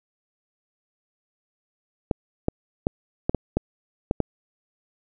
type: clicks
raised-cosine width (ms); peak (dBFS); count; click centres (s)
2; -7; 8; 2.112 / 2.484 / 2.869 / 3.295 / 3.347 / 3.57 / 4.111 / 4.203
effects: none